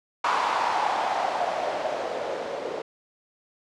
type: noise with low-pass filter sweep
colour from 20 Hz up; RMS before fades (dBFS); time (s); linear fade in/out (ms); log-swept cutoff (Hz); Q
violet; -27; 0.24-2.82; 5; 980 to 480; 3.9
effects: low-pass 6000 Hz 12 dB/octave